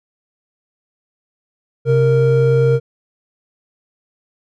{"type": "tone pair together", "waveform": "triangle", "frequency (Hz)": [132.1, 464.4], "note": ["C3", "A#4"], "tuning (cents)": [17, -7], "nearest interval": "octave + minor seventh", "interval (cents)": 2176, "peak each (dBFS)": -11, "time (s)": [1.85, 2.8], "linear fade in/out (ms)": 50, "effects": []}